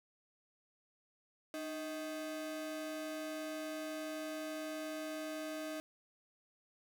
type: ring-modulated tone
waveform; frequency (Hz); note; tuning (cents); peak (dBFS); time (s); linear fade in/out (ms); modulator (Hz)
45% pulse; 468.3; A#4; +8; -37; 1.54-5.8; 0; 163
effects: none